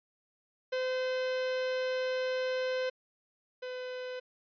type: tone pair in turn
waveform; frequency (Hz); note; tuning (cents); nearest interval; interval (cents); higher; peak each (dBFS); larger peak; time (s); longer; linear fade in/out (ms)
45% pulse; 513 / 505.1; C5 / B4; -34 / +39; unison; 27; first; -30 / -37; first; 0.72-2.9 / 3.62-4.2; first; 10
effects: resampled to 11025 Hz